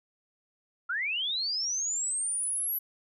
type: linear sweep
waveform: sine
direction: up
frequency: 1333 to 11840 Hz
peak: -28 dBFS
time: 0.89-2.79 s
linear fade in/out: 10 ms
effects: none